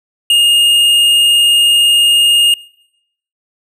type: tone with hard clipping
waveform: triangle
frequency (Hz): 2839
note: F7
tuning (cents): +28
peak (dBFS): -8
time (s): 0.3-2.54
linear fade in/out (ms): 2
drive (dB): 11
effects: noise-tail reverb RT60 0.8 s tail -24 dB re dry